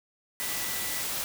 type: tone in noise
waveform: sine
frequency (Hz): 1975.5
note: B6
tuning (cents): 0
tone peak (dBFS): -41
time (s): 0.4-1.01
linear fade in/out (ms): 0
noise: white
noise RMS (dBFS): -32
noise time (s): 0.4-1.24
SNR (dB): -12
effects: none